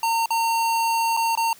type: tone with dropouts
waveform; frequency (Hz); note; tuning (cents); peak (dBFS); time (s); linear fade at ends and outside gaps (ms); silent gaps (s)
square; 914; A#5; -34; -20; 0.03-1.53; 2; 0.259-0.305 / 1.167-1.172 / 1.353-1.374
effects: white hiss -49 dBFS RMS until 1.59 s